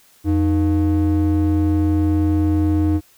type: ring-modulated tone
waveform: triangle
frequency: 197.3 Hz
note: G3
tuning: 11 cents sharp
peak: -9 dBFS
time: 0.24-3.01 s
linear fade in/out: 50 ms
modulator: 111 Hz
effects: white hiss -53 dBFS RMS until 3.17 s